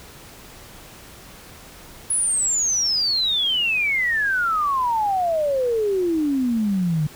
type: exponential sweep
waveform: sine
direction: down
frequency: 10490 to 146.83 Hz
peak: -18 dBFS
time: 2.1-7.07 s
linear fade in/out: 5 ms
effects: pink hiss -43 dBFS RMS until 7.15 s